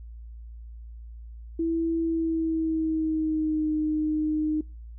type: tone with pitch glide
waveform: sine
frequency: 329.6 to 307.5 Hz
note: E4 to D#4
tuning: 0 to -20 cents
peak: -23 dBFS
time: 1.59-4.61 s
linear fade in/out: 5 ms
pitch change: -120 cents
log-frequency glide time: 2-3.71 s
effects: noise-tail reverb RT60 0.3 s tail -25 dB re dry + added 57 Hz sine -39 dBFS peak until 4.98 s